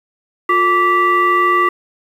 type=tone with frequency modulation; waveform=sine; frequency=1161 Hz; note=D6; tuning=20 cents flat; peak=-10 dBFS; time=0.49-1.69 s; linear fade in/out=5 ms; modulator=805 Hz; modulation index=0.89; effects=7-bit